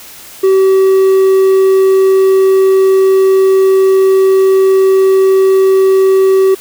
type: tone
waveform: triangle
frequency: 383 Hz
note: G4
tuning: 40 cents flat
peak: -3 dBFS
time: 0.43-6.55 s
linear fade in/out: 10 ms
effects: white hiss -33 dBFS RMS until 6.6 s